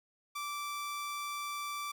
sawtooth tone, 1167 Hz, D6, 11 cents flat, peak -33 dBFS, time 0.35-1.92 s, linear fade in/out 10 ms, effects none

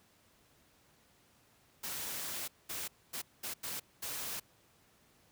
white noise bursts at uneven times, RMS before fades -40 dBFS, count 6, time 1.83-2.48 / 2.69-2.88 / 3.13-3.22 / 3.43-3.54 / 3.63-3.8 / 4.02-4.4 s, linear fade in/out 10 ms, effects pink hiss -67 dBFS RMS until 5.31 s + high-pass 60 Hz 12 dB/octave

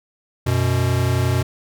square tone pair together, 92.5 / 123.47 Hz, F#2 / B2, 0 / 0 cents, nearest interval perfect fourth, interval 500 cents, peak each -21 / -19 dBFS, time 0.46-1.43 s, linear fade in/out 10 ms, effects none

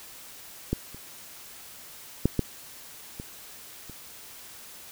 clicks, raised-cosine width 3 ms, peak -12 / -30 / -7 / -10 / -23 / -30 dBFS, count 6, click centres 0.73 / 0.946 / 2.256 / 2.393 / 3.199 / 3.897 s, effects white hiss -46 dBFS RMS until 4.91 s

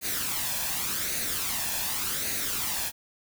white noise with flanger, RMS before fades -30 dBFS, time 0.01-2.92 s, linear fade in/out 50 ms, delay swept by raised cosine 0.46 to 1.2 ms, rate 0.87 Hz, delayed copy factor +0.55, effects none

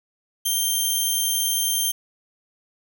10% pulse tone, 3159 Hz, G7, 13 cents sharp, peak -12 dBFS, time 0.45-1.92 s, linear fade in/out 10 ms, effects none

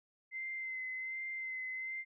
sine tone with vibrato, 2066 Hz, C7, 22 cents flat, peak -38 dBFS, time 0.31-2.05 s, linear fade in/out 50 ms, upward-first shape sine, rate 1.3 Hz, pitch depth 22 cents each way, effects none

